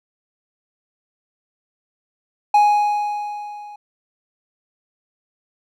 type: tone with level ramp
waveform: triangle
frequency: 831 Hz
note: G#5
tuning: 1 cent sharp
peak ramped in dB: -7 to -33 dBFS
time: 2.54-3.76 s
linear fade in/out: 5 ms
effects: none